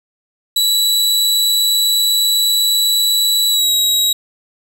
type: tone with pitch glide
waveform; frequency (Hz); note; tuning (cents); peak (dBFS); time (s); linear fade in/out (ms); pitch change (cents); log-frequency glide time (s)
sawtooth; 3934 to 3835; B7 to A#7; -7 to +48; -9; 0.56-4.13; 5; -45; 3.49-3.72
effects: none